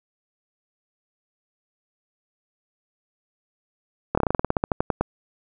slowing click train, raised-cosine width 1 ms, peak -6 dBFS, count 16, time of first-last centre 4.15-5.01 s, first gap 25 ms, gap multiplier 1.11, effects none

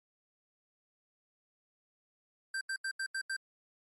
square tone bursts, 1569 Hz, G6, 1 cent sharp, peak -34 dBFS, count 6, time 2.54-3.366 s, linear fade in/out 5 ms, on 71 ms, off 80 ms, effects MP3 48 kbps

